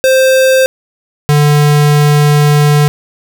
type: tone pair in turn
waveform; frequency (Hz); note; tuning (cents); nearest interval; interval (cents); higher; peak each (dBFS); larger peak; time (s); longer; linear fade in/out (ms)
square; 524 / 147.47; C5 / D3; +2 / +8; octave + minor seventh; 2194; first; -6; neither; 0.04-0.66 / 1.29-2.88; second; 0
effects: none